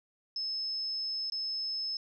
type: tone with dropouts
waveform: sine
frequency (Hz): 5210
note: E8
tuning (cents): -21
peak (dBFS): -32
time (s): 0.36-1.97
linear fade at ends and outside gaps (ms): 2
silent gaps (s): 1.3-1.321
effects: none